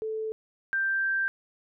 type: tone pair in turn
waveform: sine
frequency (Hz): 438.2 / 1574.7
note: A4 / G6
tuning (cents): -7 / +7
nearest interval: octave + minor seventh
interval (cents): 2214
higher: second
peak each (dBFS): -29 / -24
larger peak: second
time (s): 0.02-0.32 / 0.73-1.28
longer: second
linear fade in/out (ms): 0
effects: none